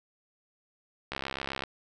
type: click train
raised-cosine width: 0.3 ms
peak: -17 dBFS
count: 36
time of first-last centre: 1.12-1.637 s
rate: 67.7 Hz
effects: none